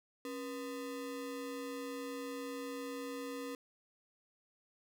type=ring-modulated tone; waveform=square; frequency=378.8 Hz; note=F#4; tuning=41 cents sharp; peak=-38 dBFS; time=0.25-3.55 s; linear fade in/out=0 ms; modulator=105 Hz; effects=none